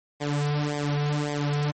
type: tone with flanger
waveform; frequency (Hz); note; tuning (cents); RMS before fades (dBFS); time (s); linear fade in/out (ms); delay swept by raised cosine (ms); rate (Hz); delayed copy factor
sawtooth; 146.5; D3; -4; -26; 0.2-1.72; 20; 0.71 to 3.61; 1.8; -0.95
effects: MP3 32 kbps